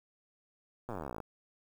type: slowing click train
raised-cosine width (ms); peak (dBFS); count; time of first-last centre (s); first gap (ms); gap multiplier
1; -26; 25; 0.89-1.203; 8; 1.04
effects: 9-bit